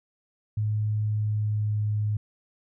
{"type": "tone with pitch glide", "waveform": "sine", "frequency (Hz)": [106.6, 105.56], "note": ["G#2", "G#2"], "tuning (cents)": [46, 29], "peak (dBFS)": -23, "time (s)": [0.57, 2.17], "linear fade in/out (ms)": 5, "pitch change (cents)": -17, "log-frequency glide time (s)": [1.03, 1.83], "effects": []}